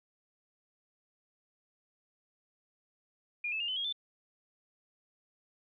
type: tone with pitch steps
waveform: sine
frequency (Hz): 2424 / 2613 / 2817 / 3036 / 3273 / 3529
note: D#7 / E7 / F7 / F#7 / G#7 / A7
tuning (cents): -46 / -16 / +14 / +44 / -26 / +4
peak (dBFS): -32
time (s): 3.44-3.926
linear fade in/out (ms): 5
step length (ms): 81
effects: none